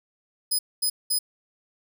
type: tone bursts at uneven times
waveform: 10% pulse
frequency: 5020 Hz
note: D#8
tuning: 15 cents sharp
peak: -16 dBFS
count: 3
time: 0.51-0.59 / 0.82-0.9 / 1.1-1.19 s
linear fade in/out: 10 ms
effects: none